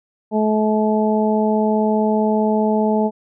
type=harmonic tone; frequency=215.2 Hz; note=A3; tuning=38 cents flat; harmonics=1 / 2 / 3 / 4; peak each=-17 / -20 / -22 / -23 dBFS; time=0.31-3.11 s; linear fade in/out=50 ms; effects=none